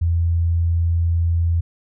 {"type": "tone", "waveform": "sine", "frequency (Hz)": 84.3, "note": "E2", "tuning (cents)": 39, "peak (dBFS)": -15, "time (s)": [0.01, 1.61], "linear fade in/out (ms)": 10, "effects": []}